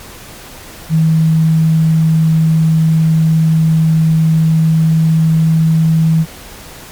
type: tone with pitch glide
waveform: sine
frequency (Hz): 160 to 160.93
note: D#3 to E3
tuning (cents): +49 to -41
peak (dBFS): -7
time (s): 0.89-6.26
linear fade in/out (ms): 50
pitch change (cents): +10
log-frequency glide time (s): 4.25-5.94
effects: pink hiss -33 dBFS RMS until 6.91 s + MP3 96 kbps